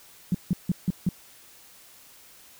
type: tone bursts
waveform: sine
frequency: 180 Hz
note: F#3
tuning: 47 cents flat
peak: -19 dBFS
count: 5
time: 0.32-1.09 s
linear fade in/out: 2 ms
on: 26 ms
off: 160 ms
effects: white hiss -52 dBFS RMS until 2.59 s